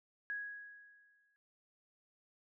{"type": "tone with exponential decay", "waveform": "sine", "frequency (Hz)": 1661.2, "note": "G#6", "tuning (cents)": 0, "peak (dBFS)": -36, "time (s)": [0.3, 1.36], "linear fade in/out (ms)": 0, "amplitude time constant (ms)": 230, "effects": []}